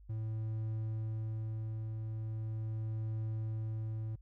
triangle tone with tremolo, 110 Hz, A2, in tune, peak -32 dBFS, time 0.09-4.16 s, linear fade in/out 10 ms, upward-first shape triangle, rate 0.4 Hz, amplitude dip 30%, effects added 50 Hz sine -54 dBFS peak until 4.21 s

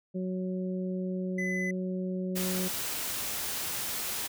harmonic tone, 184.8 Hz, F#3, 2 cents flat, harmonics 1 / 2 / 3, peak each -31 / -37 / -41 dBFS, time 0.14-2.69 s, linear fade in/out 20 ms
triangle tone, 2010 Hz, B6, 30 cents sharp, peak -30 dBFS, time 1.38-1.71 s, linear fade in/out 5 ms
white noise, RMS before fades -34 dBFS, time 2.35-4.28 s, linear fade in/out 20 ms
effects none

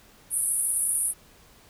white band-pass noise, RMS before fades -26 dBFS, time 0.3-1.14 s, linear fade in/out 50 ms, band 9200 to 11000 Hz, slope 96 dB/octave, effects pink hiss -55 dBFS RMS until 1.69 s

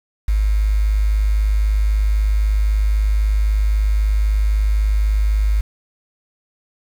sine tone with quantisation, 51.91 Hz, G#1, in tune, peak -13 dBFS, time 0.28-5.61 s, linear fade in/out 5 ms, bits 6, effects none

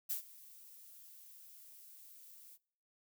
violet noise with ADSR envelope, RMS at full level -36 dBFS, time 0.09-2.58 s, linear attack 19 ms, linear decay 110 ms, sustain -21 dB, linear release 39 ms, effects noise-tail reverb RT60 0.6 s tail -24 dB re dry

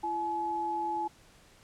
sine tone pair together, 338.1 / 852 Hz, E4 / G#5, +44 / +44 cents, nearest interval octave + major third, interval 1600 cents, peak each -38 / -30 dBFS, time 0.03-1.08 s, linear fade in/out 10 ms, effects pink hiss -59 dBFS RMS until 1.63 s + low-pass 10000 Hz 12 dB/octave

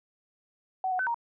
sine tone with pitch steps, 753 / 737 / 1517 / 937 Hz, F#5 / F#5 / F#6 / A#5, +30 / -7 / +43 / +9 cents, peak -26 dBFS, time 0.84-1.144 s, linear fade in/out 2 ms, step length 76 ms, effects none

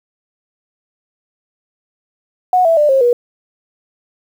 sine tone with pitch steps, 732 / 659.7 / 594.6 / 535.9 / 482.9 Hz, F#5 / E5 / D5 / C5 / B4, -19 / +1 / +21 / +41 / -39 cents, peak -8 dBFS, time 2.53-3.13 s, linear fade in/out 2 ms, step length 120 ms, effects 7-bit

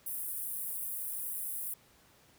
pink high-pass noise, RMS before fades -38 dBFS, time 0.06-1.74 s, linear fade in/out 5 ms, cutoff 9600 Hz, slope 48 dB/octave, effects pink hiss -63 dBFS RMS until 2.38 s + high-pass 60 Hz 12 dB/octave

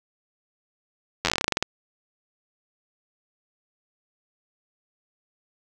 slowing click train, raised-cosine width 0.2 ms, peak -4 dBFS, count 15, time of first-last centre 1.25-1.626 s, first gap 10 ms, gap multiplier 1.14, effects none

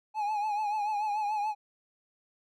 triangle tone with vibrato, 841 Hz, G#5, 22 cents sharp, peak -26 dBFS, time 0.14-1.55 s, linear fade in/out 50 ms, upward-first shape triangle, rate 6.9 Hz, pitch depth 73 cents each way, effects none

